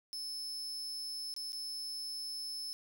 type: tone with dropouts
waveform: 40% pulse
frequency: 5250 Hz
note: E8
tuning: 8 cents flat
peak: -38 dBFS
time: 0.13-2.73 s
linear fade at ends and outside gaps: 0 ms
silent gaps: 1.34-1.364 / 1.521-1.53 s
effects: 11-bit